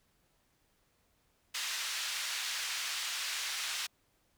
white band-pass noise, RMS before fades -37 dBFS, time 1.54-3.87 s, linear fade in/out 10 ms, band 1500 to 5200 Hz, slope 12 dB/octave, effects pink hiss -73 dBFS RMS until 4.37 s

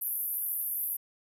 pink band-pass noise, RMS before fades -33 dBFS, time 0.01-0.97 s, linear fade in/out 10 ms, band 11000 to 14000 Hz, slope 96 dB/octave, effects none

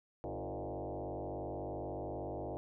sine tone with frequency modulation, 123.5 Hz, B2, in tune, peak -38 dBFS, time 0.24-2.57 s, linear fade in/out 0 ms, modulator 96.6 Hz, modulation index 6.8, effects none

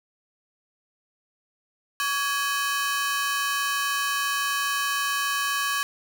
sawtooth ring-modulated tone, 1396.9 Hz, F6, in tune, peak -17 dBFS, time 2-5.83 s, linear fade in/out 0 ms, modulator 266 Hz, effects none

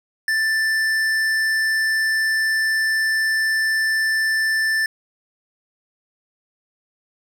sine tone with tanh clipping, 1768 Hz, A6, 8 cents sharp, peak -19 dBFS, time 0.28-4.86 s, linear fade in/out 2 ms, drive 13 dB, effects none

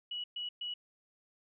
sine tone bursts, 2929 Hz, F#7, 18 cents flat, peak -36 dBFS, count 3, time 0.11-0.74 s, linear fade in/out 5 ms, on 130 ms, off 120 ms, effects none

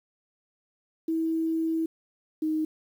sine tone pair in turn, 324.3 / 312.4 Hz, E4 / D#4, -28 / +7 cents, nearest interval minor second, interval 65 cents, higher first, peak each -24 dBFS, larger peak neither, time 1.08-1.86 / 2.42-2.65 s, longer first, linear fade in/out 5 ms, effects 9-bit

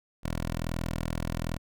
10% pulse tone, 41.2 Hz, E1, in tune, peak -22 dBFS, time 0.23-1.58 s, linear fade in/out 20 ms, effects none

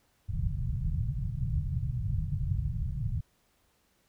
white low-pass noise, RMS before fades -31 dBFS, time 0.28-3.21 s, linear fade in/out 10 ms, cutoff 150 Hz, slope 48 dB/octave, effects pink hiss -70 dBFS RMS until 4.08 s

